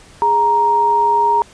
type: tone pair together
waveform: sine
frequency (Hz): 415.3 / 935.8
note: G#4 / A#5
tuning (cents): 0 / +6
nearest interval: octave + major second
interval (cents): 1406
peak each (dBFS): -21 / -11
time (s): 0.22-1.42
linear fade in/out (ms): 0
effects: pink hiss -44 dBFS RMS until 1.53 s + resampled to 22050 Hz